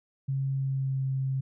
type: tone with pitch glide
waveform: sine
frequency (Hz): 135.6 to 133.5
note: C#3 to C3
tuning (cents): -38 to +35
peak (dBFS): -26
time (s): 0.28-1.41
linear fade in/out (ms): 10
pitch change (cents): -27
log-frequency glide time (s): 0.51-1.05
effects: none